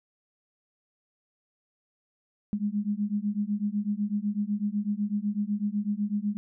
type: beating tone pair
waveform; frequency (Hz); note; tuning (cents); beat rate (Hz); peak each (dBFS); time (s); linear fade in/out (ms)
sine; 202.6 / 210.6; G#3 / G#3; -43 / +24; 8; -29; 2.53-6.37; 0
effects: none